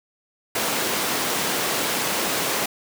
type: high-pass noise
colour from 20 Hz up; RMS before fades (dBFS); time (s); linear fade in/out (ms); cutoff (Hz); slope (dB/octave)
pink; -24; 0.55-2.66; 5; 280; 12
effects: none